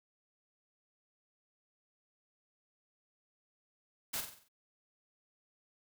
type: noise with echo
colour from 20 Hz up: white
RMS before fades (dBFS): -37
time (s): 4.13-4.21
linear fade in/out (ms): 10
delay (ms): 46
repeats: 6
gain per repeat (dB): -6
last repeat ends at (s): 4.486
effects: none